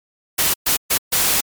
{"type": "noise bursts at uneven times", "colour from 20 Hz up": "white", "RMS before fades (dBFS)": -17, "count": 4, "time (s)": [[0.38, 0.54], [0.66, 0.77], [0.9, 0.98], [1.12, 1.41]], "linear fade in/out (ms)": 10, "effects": ["MP3 96 kbps"]}